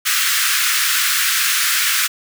pink high-pass noise, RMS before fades -17 dBFS, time 0.05-2.08 s, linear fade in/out 20 ms, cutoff 1300 Hz, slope 48 dB/octave, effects none

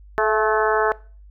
harmonic tone with a mistuned harmonic, 216.1 Hz, A3, 31 cents flat, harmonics 2 / 3 / 4 / 5 / 6 / 7 / 8, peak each -21 / -23 / -24 / -25 / -26 / -26 / -27 dBFS, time 0.18-0.92 s, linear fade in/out 0 ms, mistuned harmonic 3, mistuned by +38 cents, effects noise-tail reverb RT60 0.4 s tail -21 dB re dry + added 50 Hz sine -42 dBFS peak until 1.3 s

